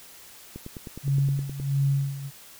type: click train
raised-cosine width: 3 ms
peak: -24 dBFS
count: 11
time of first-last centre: 0.56-1.6 s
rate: 9.62 Hz
type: tone with tremolo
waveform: sine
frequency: 138.59 Hz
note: C#3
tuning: in tune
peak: -19 dBFS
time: 1.03-2.31 s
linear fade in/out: 50 ms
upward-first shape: sine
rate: 1.5 Hz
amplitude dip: 80%
effects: white hiss -48 dBFS RMS until 2.59 s